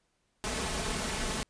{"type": "noise with comb filter", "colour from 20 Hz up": "pink", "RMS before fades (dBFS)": -33, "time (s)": [0.44, 1.43], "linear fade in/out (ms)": 0, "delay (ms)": 4.6, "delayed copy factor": 0.5, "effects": ["pink hiss -75 dBFS RMS until 1.49 s", "resampled to 22050 Hz"]}